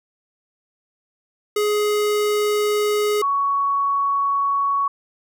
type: tone pair in turn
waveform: square / sine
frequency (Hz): 418.5 / 1117.3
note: G#4 / C#6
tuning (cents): +13 / +13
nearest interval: octave + perfect fourth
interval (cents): 1700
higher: second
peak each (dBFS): -18 / -17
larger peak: second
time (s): 1.56-3.22 / 3.22-4.88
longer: neither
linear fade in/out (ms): 5
effects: none